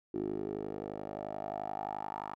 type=tone with band-pass filter sweep; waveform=10% pulse; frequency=51.5 Hz; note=G#1; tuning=14 cents flat; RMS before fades=-39 dBFS; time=0.14-2.35 s; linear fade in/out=5 ms; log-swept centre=350 to 1000 Hz; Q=5.1; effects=none